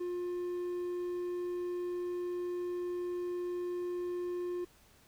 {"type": "tone", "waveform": "triangle", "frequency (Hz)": 354.7, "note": "F4", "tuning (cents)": 27, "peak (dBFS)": -32, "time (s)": [0, 4.65], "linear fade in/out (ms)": 10, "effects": ["pink hiss -63 dBFS RMS until 5.07 s"]}